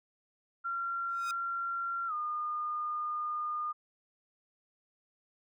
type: tone with pitch glide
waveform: sine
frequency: 1374 to 1217 Hz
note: F6 to D#6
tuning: -29 to -39 cents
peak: -32 dBFS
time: 0.64-3.73 s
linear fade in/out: 20 ms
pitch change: -210 cents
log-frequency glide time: 2.07-2.13 s
type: tone with exponential growth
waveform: 10% pulse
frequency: 1244.5 Hz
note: D#6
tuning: in tune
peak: -29 dBFS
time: 1.08-1.31 s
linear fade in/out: 2 ms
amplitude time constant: 49 ms
effects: none